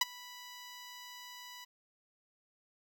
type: tone with ADSR envelope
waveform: 10% pulse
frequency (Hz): 986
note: B5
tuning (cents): -3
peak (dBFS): -15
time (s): 0.01-1.65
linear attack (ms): 5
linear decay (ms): 23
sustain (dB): -24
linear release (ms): 13
effects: none